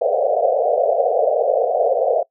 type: band-pass noise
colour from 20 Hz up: white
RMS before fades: -17 dBFS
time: 0.01-2.23 s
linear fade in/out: 10 ms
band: 450 to 720 Hz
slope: 96 dB/octave
effects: noise-tail reverb RT60 0.1 s tail -22 dB re dry